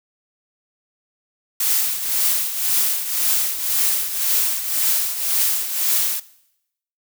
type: noise with tremolo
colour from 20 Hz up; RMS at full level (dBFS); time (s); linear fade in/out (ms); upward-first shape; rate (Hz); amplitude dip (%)
blue; -17; 1.6-6.2; 5; triangle; 1.9; 70
effects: noise-tail reverb RT60 0.8 s tail -19 dB re dry